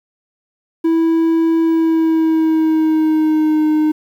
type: tone with pitch glide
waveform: triangle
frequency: 327.7 to 307.5 Hz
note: E4 to D#4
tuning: -10 to -20 cents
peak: -9 dBFS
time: 0.84-3.92 s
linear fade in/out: 10 ms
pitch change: -110 cents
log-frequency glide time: 1.62-3.66 s
effects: 8-bit